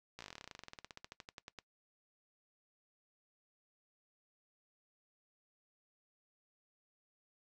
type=slowing click train; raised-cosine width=0.2 ms; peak=-30 dBFS; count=30; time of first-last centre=0.19-1.588 s; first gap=16 ms; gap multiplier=1.07; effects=noise-tail reverb RT60 0.1 s tail -20 dB re dry